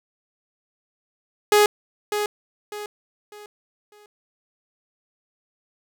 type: tone with echo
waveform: sawtooth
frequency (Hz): 417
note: G#4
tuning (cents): +7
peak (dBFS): -9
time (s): 1.52-1.66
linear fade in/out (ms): 2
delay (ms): 600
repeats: 4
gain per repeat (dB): -9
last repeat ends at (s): 4.06
effects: none